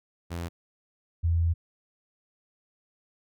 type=tone pair in turn; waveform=sawtooth / sine; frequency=85.3 / 83.79 Hz; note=F2 / E2; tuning=-40 / +29 cents; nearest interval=unison; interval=31 cents; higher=first; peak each=-28 / -21 dBFS; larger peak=second; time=0.3-0.49 / 1.23-1.54 s; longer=second; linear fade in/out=20 ms; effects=none